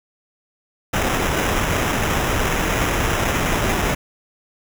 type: noise with sample-and-hold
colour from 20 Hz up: pink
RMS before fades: -20 dBFS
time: 0.93-3.95 s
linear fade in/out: 10 ms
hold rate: 4410 Hz
effects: none

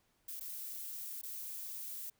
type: noise with dropouts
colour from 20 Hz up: violet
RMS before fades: -44 dBFS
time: 0.28-2.1 s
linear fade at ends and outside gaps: 5 ms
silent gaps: 0.398-0.407 / 1.215-1.232 s
effects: pink hiss -75 dBFS RMS until 2.19 s

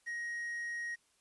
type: tone with quantisation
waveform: triangle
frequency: 1883 Hz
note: A#6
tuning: 17 cents sharp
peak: -35 dBFS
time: 0.06-0.96 s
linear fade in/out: 20 ms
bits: 10
effects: white hiss -72 dBFS RMS until 1.2 s + resampled to 24000 Hz

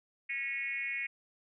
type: tone with frequency modulation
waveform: sine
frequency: 2190 Hz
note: C#7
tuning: 22 cents flat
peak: -33 dBFS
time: 0.29-1.07 s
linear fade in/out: 10 ms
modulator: 270 Hz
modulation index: 1.1
effects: none

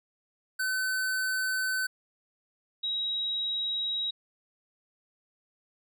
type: tone pair in turn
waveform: square / sine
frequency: 1520 / 3830 Hz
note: F#6 / A#7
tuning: +46 / +46 cents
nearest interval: octave + major third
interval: 1600 cents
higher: second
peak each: -28 / -28 dBFS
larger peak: neither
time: 0.59-1.87 / 2.83-4.11 s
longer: neither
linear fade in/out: 10 ms
effects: none

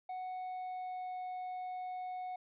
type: tone with pitch glide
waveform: triangle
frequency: 740 to 734.9 Hz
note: F#5 to F#5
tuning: 0 to -12 cents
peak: -37 dBFS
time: 0.09-2.36 s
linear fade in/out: 5 ms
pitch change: -12 cents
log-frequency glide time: 0.26-1.2 s
effects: resampled to 8000 Hz

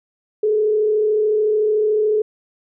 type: tone with frequency modulation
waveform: sine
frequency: 426.9 Hz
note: G#4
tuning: 48 cents sharp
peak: -14 dBFS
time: 0.43-2.22 s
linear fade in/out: 5 ms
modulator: 33.7 Hz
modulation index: 0.37
effects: none

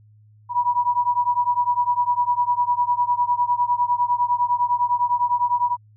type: beating tone pair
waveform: sine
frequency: 968 / 977.9 Hz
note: B5 / B5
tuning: -35 / -17 cents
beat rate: 9.9 Hz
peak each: -20 / -21 dBFS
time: 0.49-5.77 s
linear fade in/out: 50 ms
effects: added 106 Hz sine -49 dBFS peak until 5.96 s

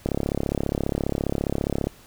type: click train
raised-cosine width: 2 ms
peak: -10 dBFS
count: 64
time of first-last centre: 0.06-1.87 s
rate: 34.8 Hz
effects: pink hiss -51 dBFS RMS until 2.06 s

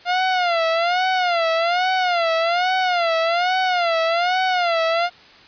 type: tone with vibrato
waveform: sawtooth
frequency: 700 Hz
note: F5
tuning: 4 cents sharp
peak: -13 dBFS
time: 0.05-5.1 s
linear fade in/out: 50 ms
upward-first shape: sine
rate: 1.2 Hz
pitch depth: 120 cents each way
effects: white hiss -46 dBFS RMS until 5.47 s + resampled to 11025 Hz

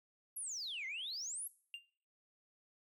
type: exponential two-way sweep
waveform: sine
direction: down then up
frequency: 11690 to 2015 to 11690 Hz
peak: -39 dBFS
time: 0.36-1.48 s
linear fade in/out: 10 ms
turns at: 0.86 s
type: tone with exponential decay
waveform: triangle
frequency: 2794 Hz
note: F7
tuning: in tune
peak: -36 dBFS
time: 1.74-1.83 s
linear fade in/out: 1 ms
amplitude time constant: 19 ms
effects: noise-tail reverb RT60 0.5 s tail -20 dB re dry + tanh soft clip ceiling -37 dBFS

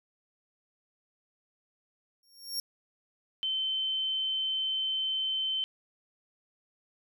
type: tone with exponential growth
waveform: sawtooth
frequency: 5530 Hz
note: F8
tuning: 18 cents flat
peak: -26 dBFS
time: 2.23-2.6 s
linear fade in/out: 2 ms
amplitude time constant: 80 ms
type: tone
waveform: sine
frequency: 3081 Hz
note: G7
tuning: 31 cents flat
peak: -28 dBFS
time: 3.43-5.64 s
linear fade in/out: 0 ms
effects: none

